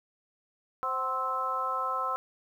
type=harmonic tone with a mistuned harmonic; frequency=261.6 Hz; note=C4; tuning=in tune; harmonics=2 / 3 / 4 / 5; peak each=-38 / -38 / -32 / -31 dBFS; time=0.83-2.16 s; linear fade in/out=0 ms; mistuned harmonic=3; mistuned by=-61 cents; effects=10-bit